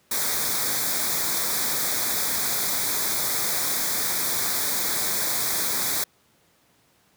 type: band-stop noise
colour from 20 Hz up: white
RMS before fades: -25 dBFS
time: 0.11-6.04 s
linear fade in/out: 5 ms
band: 2400 to 3400 Hz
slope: 96 dB/octave
effects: pink hiss -62 dBFS RMS until 7.16 s + high-pass 100 Hz 12 dB/octave